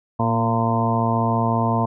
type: harmonic tone with a mistuned harmonic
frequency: 114.4 Hz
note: A#2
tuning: 32 cents flat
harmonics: 1 / 2 / 3 / 4 / 5 / 6 / 7 / 8 / 9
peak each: -22 / -23 / -33 / -30 / -32 / -25 / -36 / -25 / -26 dBFS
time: 0.19-1.86 s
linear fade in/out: 10 ms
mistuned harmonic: 2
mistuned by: +17 cents
effects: none